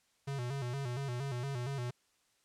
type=tone with vibrato; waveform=square; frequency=130.2 Hz; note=C3; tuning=8 cents flat; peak=-36 dBFS; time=0.27-1.91 s; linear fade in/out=10 ms; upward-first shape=square; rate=4.3 Hz; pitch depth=110 cents each way; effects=white hiss -73 dBFS RMS until 2.44 s + low-pass 9000 Hz 12 dB/octave